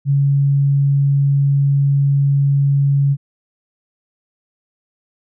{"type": "tone", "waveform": "sine", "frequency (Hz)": 140, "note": "C#3", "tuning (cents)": 18, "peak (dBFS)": -11, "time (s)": [0.05, 3.17], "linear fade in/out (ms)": 50, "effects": []}